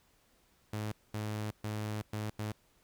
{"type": "tone bursts at uneven times", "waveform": "sawtooth", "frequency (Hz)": 106.6, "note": "G#2", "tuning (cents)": 46, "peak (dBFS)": -31, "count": 5, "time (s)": [[0.73, 0.92], [1.14, 1.51], [1.64, 2.02], [2.13, 2.3], [2.39, 2.52]], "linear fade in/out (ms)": 5, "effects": ["pink hiss -69 dBFS RMS until 2.83 s"]}